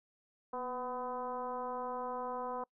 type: tone with frequency modulation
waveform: sine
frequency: 752 Hz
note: F#5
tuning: 28 cents sharp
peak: -36 dBFS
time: 0.53-2.64 s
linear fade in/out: 5 ms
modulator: 254 Hz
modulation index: 1.6
effects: noise-tail reverb RT60 0.1 s tail -26 dB re dry